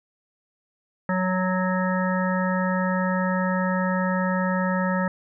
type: harmonic tone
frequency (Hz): 185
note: F#3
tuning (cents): 0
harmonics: 1 / 3 / 5 / 7 / 9 / 10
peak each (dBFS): -23 / -28 / -30 / -31 / -33 / -33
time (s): 1.09-5.08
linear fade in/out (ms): 2
effects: none